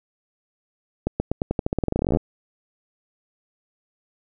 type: accelerating click train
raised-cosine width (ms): 2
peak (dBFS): -8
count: 24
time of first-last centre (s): 1.07-2.171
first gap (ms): 130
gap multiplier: 0.89
effects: none